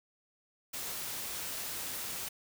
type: noise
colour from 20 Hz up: white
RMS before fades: -39 dBFS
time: 0.73-2.29 s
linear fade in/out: 10 ms
effects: none